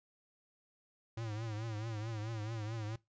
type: tone with vibrato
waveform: square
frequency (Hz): 110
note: A2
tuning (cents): 0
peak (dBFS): -39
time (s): 1.17-2.96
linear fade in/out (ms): 5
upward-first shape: triangle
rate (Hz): 4.6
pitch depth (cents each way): 110
effects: noise-tail reverb RT60 0.2 s tail -21 dB re dry + resampled to 16000 Hz